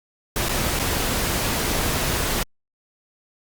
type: noise with dropouts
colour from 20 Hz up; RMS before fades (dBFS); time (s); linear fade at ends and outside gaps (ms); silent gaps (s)
pink; -23; 0.36-2.43; 2; 0.486-0.492 / 0.792-0.796
effects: Opus 48 kbps